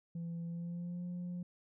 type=tone with pitch glide; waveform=sine; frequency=168.7 to 177.19 Hz; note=E3 to F3; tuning=+40 to +25 cents; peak=-36 dBFS; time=0.15-1.43 s; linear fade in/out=5 ms; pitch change=+85 cents; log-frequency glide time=0.46-1.04 s; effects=tanh soft clip ceiling -37 dBFS